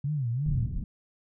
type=tone with vibrato; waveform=sine; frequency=132.8 Hz; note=C3; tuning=26 cents sharp; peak=-26 dBFS; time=0.04-0.66 s; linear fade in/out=5 ms; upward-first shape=sine; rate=2.9 Hz; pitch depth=240 cents each way
type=low-pass noise; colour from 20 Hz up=pink; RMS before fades=-31 dBFS; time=0.46-0.84 s; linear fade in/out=2 ms; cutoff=180 Hz; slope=24 dB/octave
effects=none